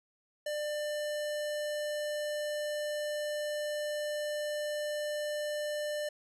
square tone with low-pass filter, 596 Hz, D5, 25 cents sharp, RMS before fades -35 dBFS, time 0.46-6.09 s, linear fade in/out 5 ms, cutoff 11000 Hz, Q 0.83, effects none

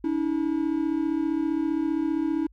triangle tone pair together, 287.2 / 322.4 Hz, D4 / E4, -39 / -38 cents, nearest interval major second, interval 201 cents, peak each -25 / -23 dBFS, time 0.04-2.47 s, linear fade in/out 5 ms, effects added 50 Hz sine -52 dBFS peak until 2.52 s

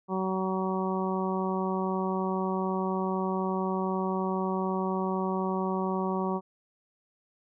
harmonic tone, 188.5 Hz, F#3, 32 cents sharp, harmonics 1 / 2 / 3 / 4 / 5 / 6, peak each -30 / -32 / -38 / -37 / -35 / -37 dBFS, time 0.08-6.41 s, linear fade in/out 50 ms, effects none

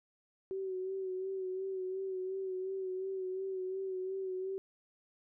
sine tone with vibrato, 377.9 Hz, F#4, 37 cents sharp, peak -35 dBFS, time 0.51-4.58 s, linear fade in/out 0 ms, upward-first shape sine, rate 2.8 Hz, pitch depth 37 cents each way, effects none

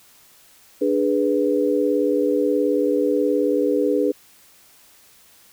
sine chord, G# diminished, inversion second, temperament equal, 293.7 / 415.3 / 493.9 Hz, D4 / G#4 / B4, 0 / 0 / 0 cents, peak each -21 / -21 / -21 dBFS, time 0.81-4.12 s, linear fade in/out 10 ms, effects white hiss -52 dBFS RMS until 5.52 s

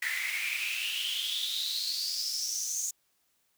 pink noise with high-pass filter sweep, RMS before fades -33 dBFS, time 0.02-2.91 s, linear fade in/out 5 ms, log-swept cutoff 1900 to 6800 Hz, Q 9.9, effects white hiss -73 dBFS RMS until 3.57 s

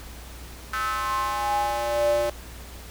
square tone with high-pass filter sweep, 117.9 Hz, A#2, 20 cents sharp, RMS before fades -25 dBFS, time 0.73-2.3 s, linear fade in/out 5 ms, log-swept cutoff 1400 to 510 Hz, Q 7.3, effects added 60 Hz sine -40 dBFS peak until 2.9 s + pink hiss -44 dBFS RMS until 2.9 s

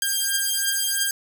5% pulse beating tone pair, 1600 / 1603 Hz, G6 / G6, +35 / +38 cents, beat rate 3 Hz, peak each -13 dBFS, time 0.02-1.11 s, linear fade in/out 2 ms, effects 7-bit

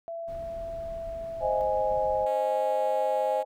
sine tone with pitch glide, 669 to 661.7 Hz, E5 to E5, +25 to +6 cents, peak -33 dBFS, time 0.08-1.61 s, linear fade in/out 0 ms, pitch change -19 cents, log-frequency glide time 0.21-1.4 s
brown noise, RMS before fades -44 dBFS, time 0.27-2.26 s, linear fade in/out 20 ms
sine chord, Ab major, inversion first, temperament equal, 523.3 / 622.3 / 830.6 Hz, C5 / Eb5 / Ab5, 0 / 0 / 0 cents, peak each -28 dBFS, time 1.4-3.45 s, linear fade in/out 50 ms
5% pulse tone, 274.7 Hz, C#4, 16 cents flat, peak -35 dBFS, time 2.26-3.43 s, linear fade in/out 5 ms
effects none

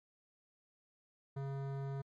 sine tone with hard clipping, 137.4 Hz, C#3, 15 cents flat, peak -40 dBFS, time 1.36-2.02 s, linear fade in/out 10 ms, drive 16 dB, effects MP3 64 kbps

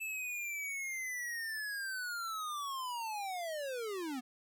square linear sweep, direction down, 2637 to 240 Hz, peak -38 dBFS, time 0-4.21 s, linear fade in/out 20 ms, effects none

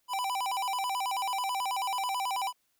square tone with vibrato, 880 Hz, A5, in tune, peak -30 dBFS, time 0.08-2.53 s, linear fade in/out 50 ms, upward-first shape square, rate 9.2 Hz, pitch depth 210 cents each way, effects white hiss -74 dBFS RMS until 2.79 s

